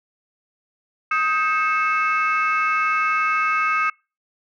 sine tone cluster, 1257 / 1578 / 2182 / 2630 Hz, D#6 / G6 / C#7 / E7, +17 / +11 / -28 / -5 cents, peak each -19 / -25 / -24 / -26 dBFS, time 1.11-3.9 s, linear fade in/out 5 ms, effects noise-tail reverb RT60 0.3 s tail -26 dB re dry + tanh soft clip ceiling -10 dBFS

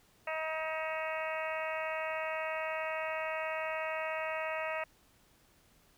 harmonic tone with a mistuned harmonic, 316.9 Hz, D#4, 32 cents sharp, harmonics 2 / 3 / 4 / 5 / 6 / 7 / 8 / 9, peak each -37 / -42 / -42 / -47 / -42 / -44 / -44 / -48 dBFS, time 0.27-4.84 s, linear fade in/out 5 ms, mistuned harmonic 9, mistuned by -64 cents, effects pink hiss -66 dBFS RMS until 5.97 s

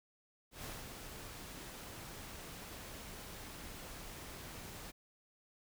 pink noise with ADSR envelope, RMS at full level -45 dBFS, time 0.51-4.92 s, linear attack 130 ms, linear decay 200 ms, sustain -4 dB, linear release 22 ms, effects none

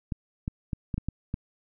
clicks, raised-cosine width 5 ms, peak -17 dBFS, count 7, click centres 0.122 / 0.479 / 0.732 / 0.942 / 0.98 / 1.086 / 1.341 s, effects none

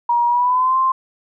sine tone with pitch glide, 952 to 1050.2 Hz, A#5 to C6, +36 to +6 cents, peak -13 dBFS, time 0.09-0.92 s, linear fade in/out 5 ms, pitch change +170 cents, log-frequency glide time 0.27-0.77 s, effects none

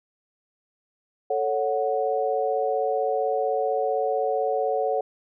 sine tone cluster, 441.3 / 557 / 737 Hz, A4 / C#5 / F#5, +5 / +8 / -7 cents, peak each -26 dBFS, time 1.3-5.01 s, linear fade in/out 5 ms, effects none

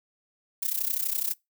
violet noise with amplitude modulation, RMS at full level -25 dBFS, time 0.62-1.34 s, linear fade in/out 10 ms, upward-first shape sine, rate 32.1 Hz, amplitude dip 85%, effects noise-tail reverb RT60 0.2 s tail -24 dB re dry

